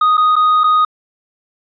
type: tone with dropouts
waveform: triangle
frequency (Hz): 1244.5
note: D#6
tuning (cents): 0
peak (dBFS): -7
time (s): 0.01-0.85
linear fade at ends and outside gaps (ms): 5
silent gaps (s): 0.171-0.177 / 0.357-0.363 / 0.636-0.64
effects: resampled to 11025 Hz